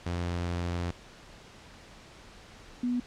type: tone pair in turn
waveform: sawtooth / sine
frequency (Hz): 87.1 / 245.2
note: F2 / B3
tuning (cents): -4 / -12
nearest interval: octave + tritone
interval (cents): 1792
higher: second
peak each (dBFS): -26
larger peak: neither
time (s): 0.06-0.91 / 2.83-3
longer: first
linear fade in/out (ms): 5
effects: pink hiss -51 dBFS RMS until 3.06 s + low-pass 6000 Hz 12 dB/octave